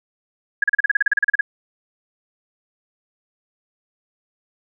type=tone bursts; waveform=sine; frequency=1661.2 Hz; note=G#6; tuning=in tune; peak=-12 dBFS; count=15; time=0.62-1.41 s; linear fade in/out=5 ms; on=20 ms; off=35 ms; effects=none